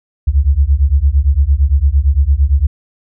sine beating tone pair, 65.8 / 74.6 Hz, C2 / D2, +10 / +28 cents, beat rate 8.8 Hz, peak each -11 dBFS, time 0.27-2.67 s, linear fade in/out 10 ms, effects none

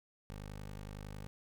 15% pulse tone, 50.9 Hz, G#1, 34 cents flat, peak -38 dBFS, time 0.3-1.27 s, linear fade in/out 0 ms, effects none

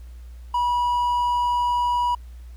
triangle tone, 972 Hz, B5, 28 cents flat, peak -17 dBFS, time 0.54-2.15 s, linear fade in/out 5 ms, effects added 60 Hz sine -37 dBFS peak until 2.56 s + pink hiss -59 dBFS RMS until 2.56 s

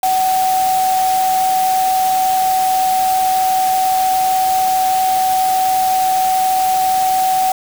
sine tone in noise, 752 Hz, F#5, 28 cents sharp, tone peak -12 dBFS, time 0.03-7.52 s, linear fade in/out 2 ms, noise white, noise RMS -25 dBFS, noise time 0.03-7.52 s, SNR +10 dB, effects none

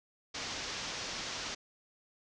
white low-pass noise, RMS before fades -40 dBFS, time 0.34-1.55 s, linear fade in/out 10 ms, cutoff 6400 Hz, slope 48 dB/octave, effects none

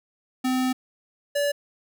square tone pair in turn, 256.7 / 575.2 Hz, C4 / D5, -33 / -36 cents, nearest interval octave + major second, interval 1397 cents, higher second, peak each -22 dBFS, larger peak neither, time 0.44-0.73 / 1.35-1.52 s, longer first, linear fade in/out 10 ms, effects none

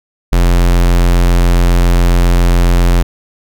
square tone, 43.65 Hz, F1, in tune, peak -7 dBFS, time 0.32-3.03 s, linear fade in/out 10 ms, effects none

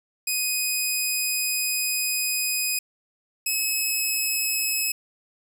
10% pulse tone pair in turn, 2500 / 2573 Hz, D#7 / E7, +8 / -43 cents, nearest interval unison, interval 49 cents, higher second, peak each -14 dBFS, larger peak neither, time 0.27-2.79 / 3.46-4.92 s, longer first, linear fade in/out 5 ms, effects none

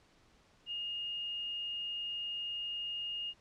sine tone, 2844 Hz, F7, 31 cents sharp, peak -36 dBFS, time 0.66-3.34 s, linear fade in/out 50 ms, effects pink hiss -66 dBFS RMS until 3.4 s + low-pass 6000 Hz 12 dB/octave

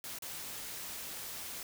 white noise with dropouts, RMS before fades -43 dBFS, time 0.04-1.63 s, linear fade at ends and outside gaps 1 ms, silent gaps 0.187-0.222 s, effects none

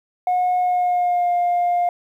sine tone with pitch glide, 725 to 705.2 Hz, F#5 to F5, -35 to +17 cents, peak -14 dBFS, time 0.27-1.89 s, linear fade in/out 2 ms, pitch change -48 cents, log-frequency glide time 0.59-1.32 s, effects tanh soft clip ceiling -14 dBFS + 9-bit

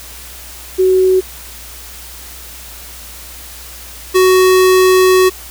sine / square tone pair in turn, 373.7 / 372 Hz, F#4 / F#4, +17 / +9 cents, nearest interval unison, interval 8 cents, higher first, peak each -7 dBFS, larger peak neither, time 0.78-1.21 / 4.14-5.3 s, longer second, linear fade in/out 20 ms, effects added 60 Hz sine -36 dBFS peak until 5.5 s + white hiss -33 dBFS RMS until 5.5 s

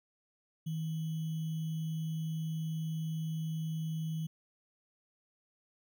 sine tone with sample-and-hold, 159.6 Hz, D#3, 44 cents sharp, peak -33 dBFS, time 0.66-4.27 s, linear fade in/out 10 ms, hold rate 3150 Hz, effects none

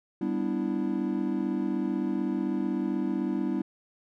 triangle chord, E minor seventh, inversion first, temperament equal, 196 / 246.9 / 293.7 / 329.6 Hz, G3 / B3 / D4 / E4, 0 / 0 / 0 / 0 cents, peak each -30 dBFS, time 0.21-3.62 s, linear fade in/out 5 ms, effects none

